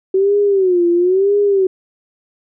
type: tone with vibrato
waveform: sine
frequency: 375.4 Hz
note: F#4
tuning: 25 cents sharp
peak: -10 dBFS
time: 0.14-1.67 s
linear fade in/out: 5 ms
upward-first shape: sine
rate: 1 Hz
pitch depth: 150 cents each way
effects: none